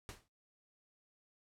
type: noise with exponential decay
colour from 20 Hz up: pink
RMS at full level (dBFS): -45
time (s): 0.09-0.28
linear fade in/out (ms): 0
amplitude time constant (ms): 41
effects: noise-tail reverb RT60 0.2 s tail -18 dB re dry + low-pass 11000 Hz 12 dB/octave